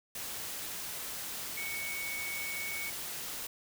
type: tone in noise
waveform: sine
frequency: 2229 Hz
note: C#7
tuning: 9 cents sharp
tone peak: -37 dBFS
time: 1.57-2.9 s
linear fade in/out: 5 ms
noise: white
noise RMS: -40 dBFS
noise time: 0.15-3.47 s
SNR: 0 dB
effects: none